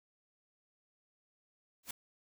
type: noise with exponential growth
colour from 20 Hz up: white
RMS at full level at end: -35 dBFS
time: 1.83-1.91 s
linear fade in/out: 5 ms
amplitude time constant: 16 ms
effects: none